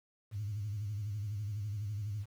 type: tone with vibrato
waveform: sine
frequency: 103.83 Hz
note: G#2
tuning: in tune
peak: -34 dBFS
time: 0.31-2.26 s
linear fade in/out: 50 ms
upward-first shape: sine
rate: 12 Hz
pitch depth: 98 cents each way
effects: tanh soft clip ceiling -30 dBFS + 10-bit